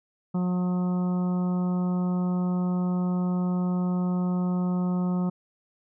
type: harmonic tone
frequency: 180 Hz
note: F#3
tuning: 47 cents flat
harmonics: 1 / 2 / 3 / 4 / 5 / 6 / 7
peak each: -23 / -37 / -41 / -42 / -43 / -46 / -44 dBFS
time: 0.34-5.3 s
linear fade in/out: 10 ms
effects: none